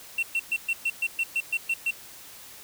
triangle tone bursts, 2713 Hz, E7, 49 cents sharp, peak -21 dBFS, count 11, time 0.18-1.908 s, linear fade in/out 5 ms, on 48 ms, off 120 ms, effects white hiss -46 dBFS RMS until 2.63 s

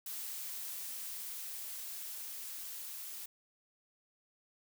blue noise with level ramp, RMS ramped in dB -42 to -45 dBFS, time 0.06-3.26 s, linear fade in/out 5 ms, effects none

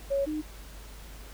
sine tone pair in turn, 554.4 / 306.3 Hz, C#5 / D#4, 0 / -27 cents, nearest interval minor seventh, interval 1027 cents, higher first, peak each -24 / -29 dBFS, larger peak first, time 0.1-0.26 / 0.26-0.42 s, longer neither, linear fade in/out 20 ms, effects added 50 Hz sine -44 dBFS peak until 1.33 s + pink hiss -50 dBFS RMS until 1.33 s

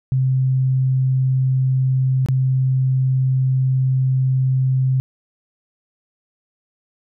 sine tone with dropouts, 130.81 Hz, C3, in tune, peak -14 dBFS, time 0.12-5 s, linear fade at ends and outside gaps 0 ms, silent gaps 2.261-2.286 s, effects none

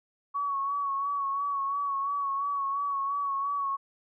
sine tone with vibrato, 1119 Hz, C#6, 16 cents sharp, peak -27 dBFS, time 0.34-3.77 s, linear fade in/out 20 ms, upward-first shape sine, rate 2.9 Hz, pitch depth 37 cents each way, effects none

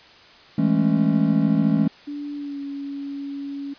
triangle chord, A major seventh, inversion second, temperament just, 165 / 206.2 / 220 / 275 Hz, E3 / G#3 / A3 / C#4, +2 / -12 / 0 / -14 cents, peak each -20 dBFS, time 0.58-1.88 s, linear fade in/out 5 ms
sine tone with pitch glide, 289.7 to 280.5 Hz, D4 to C#4, -24 to +21 cents, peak -28 dBFS, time 2.07-3.74 s, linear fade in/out 10 ms, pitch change -55 cents, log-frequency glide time 2.36-2.6 s
effects white hiss -48 dBFS RMS until 3.78 s + resampled to 11025 Hz

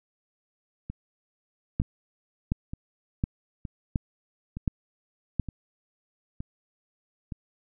two click trains, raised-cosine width 5 ms, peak -12 / -22 dBFS, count 6 / 8, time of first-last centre 1.8-5.397 / 0.9-7.322 s, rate 1.39 / 1.09 Hz, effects none

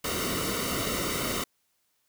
pink noise with comb filter, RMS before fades -30 dBFS, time 0.04-1.44 s, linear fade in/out 5 ms, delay 1.2 ms, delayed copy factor -0.75, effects white hiss -73 dBFS RMS until 2.08 s

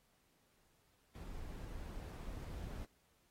brown noise with level ramp, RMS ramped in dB -48 to -45 dBFS, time 1.15-2.85 s, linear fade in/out 2 ms, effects pink hiss -75 dBFS RMS until 3.3 s + AAC 48 kbps

